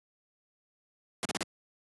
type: noise bursts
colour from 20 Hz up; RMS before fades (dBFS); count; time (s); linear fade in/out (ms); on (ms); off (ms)
pink; -31; 4; 1.23-1.429; 0; 22; 37
effects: high-pass 150 Hz 12 dB/octave + resampled to 24000 Hz